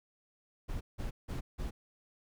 brown noise bursts, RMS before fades -37 dBFS, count 4, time 0.68-1.71 s, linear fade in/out 20 ms, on 130 ms, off 170 ms, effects none

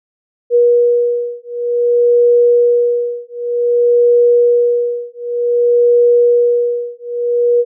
sine beating tone pair, 480 / 480.54 Hz, B4 / B4, -49 / -47 cents, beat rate 0.54 Hz, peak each -12 dBFS, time 0.5-7.65 s, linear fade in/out 50 ms, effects none

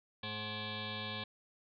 sine tone with frequency modulation, 1700 Hz, G#6, 40 cents sharp, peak -38 dBFS, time 0.23-1.24 s, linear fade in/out 5 ms, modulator 319 Hz, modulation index 7, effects none

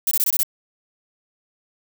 violet noise bursts, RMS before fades -19 dBFS, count 6, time 0.07-0.432 s, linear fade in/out 2 ms, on 42 ms, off 22 ms, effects none

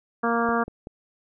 harmonic tone, 233.1 Hz, A#3, in tune, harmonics 1 / 2 / 3 / 4 / 5 / 6 / 7, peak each -26 / -27 / -28 / -31 / -27 / -30 / -33 dBFS, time 0.23-0.64 s, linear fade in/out 10 ms
click train, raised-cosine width 2 ms, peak -23 dBFS, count 3, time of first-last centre 0.49-0.871 s, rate 5.25 Hz
effects none

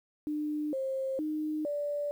sine tone with pitch steps, 300.6 / 532 / 307.1 / 582 Hz, D4 / C5 / D#4 / D5, +40 / +29 / -23 / -16 cents, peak -30 dBFS, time 0.27-2.11 s, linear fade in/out 0 ms, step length 460 ms, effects 10-bit

